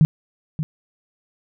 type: tone with echo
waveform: sine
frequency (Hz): 155.56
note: D#3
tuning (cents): 0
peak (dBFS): -9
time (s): 0.01-0.05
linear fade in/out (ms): 0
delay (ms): 580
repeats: 1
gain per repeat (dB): -11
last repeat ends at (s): 0.63
effects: none